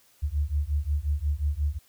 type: beating tone pair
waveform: sine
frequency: 70.6 / 76.2 Hz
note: C#2 / D#2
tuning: +32 / -36 cents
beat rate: 5.6 Hz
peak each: -27 dBFS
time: 0.22-1.79 s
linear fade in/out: 20 ms
effects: white hiss -61 dBFS RMS until 1.88 s